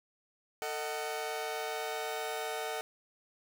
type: chord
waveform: sawtooth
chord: D# diminished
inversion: second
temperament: just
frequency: 448 / 622.3 / 746.7 Hz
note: A4 / D#5 / F#5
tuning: +31 / 0 / +16 cents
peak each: -35 / -37 / -35 dBFS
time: 0.62-2.81 s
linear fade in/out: 0 ms
effects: none